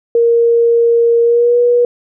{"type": "tone with pitch glide", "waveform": "sine", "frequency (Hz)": [467.2, 483.1], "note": ["A#4", "B4"], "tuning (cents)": [4, -38], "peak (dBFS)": -7, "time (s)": [0.15, 1.85], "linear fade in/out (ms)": 2, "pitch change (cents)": 58, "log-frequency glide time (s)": [1.22, 1.58], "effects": []}